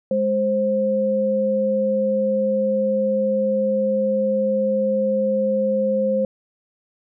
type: tone pair together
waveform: sine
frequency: 207.7 / 527 Hz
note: G#3 / C5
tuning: 0 / +12 cents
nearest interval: octave + major third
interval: 1612 cents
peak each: -23 / -18 dBFS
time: 0.11-6.25 s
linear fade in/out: 2 ms
effects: none